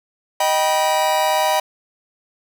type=chord; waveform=45% pulse; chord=Eb augmented; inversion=none; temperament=just; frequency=622.3 / 777.8 / 972.3 Hz; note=Eb5 / G5 / B5; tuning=0 / -14 / -27 cents; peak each=-20 dBFS; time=0.4-1.6 s; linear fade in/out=5 ms; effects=none